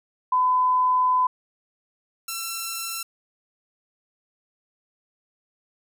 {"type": "tone pair in turn", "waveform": ["sine", "5% pulse"], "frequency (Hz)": [1009, 1346.9], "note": ["B5", "E6"], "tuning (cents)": [37, 37], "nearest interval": "perfect fourth", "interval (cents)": 500, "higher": "second", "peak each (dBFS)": -17, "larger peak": "neither", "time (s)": [[0.32, 1.27], [2.28, 3.03]], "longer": "first", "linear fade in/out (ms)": 5, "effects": []}